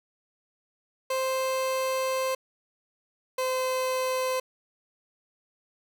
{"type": "tone pair in turn", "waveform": "30% pulse", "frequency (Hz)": [523.3, 515.5], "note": ["C5", "C5"], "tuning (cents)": [0, -26], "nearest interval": "unison", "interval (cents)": 26, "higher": "first", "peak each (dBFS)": -23, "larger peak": "neither", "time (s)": [[1.1, 2.35], [3.38, 4.4]], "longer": "first", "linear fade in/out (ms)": 5, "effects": []}